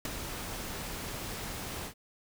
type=noise with ADSR envelope; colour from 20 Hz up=pink; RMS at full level=-31 dBFS; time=0.05-1.94 s; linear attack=3 ms; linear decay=13 ms; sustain=-8 dB; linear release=90 ms; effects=none